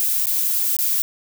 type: noise with dropouts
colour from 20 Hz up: violet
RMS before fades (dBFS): -20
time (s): 0-1.02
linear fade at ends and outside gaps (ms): 0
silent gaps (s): 0.257-0.269 / 0.767-0.788
effects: none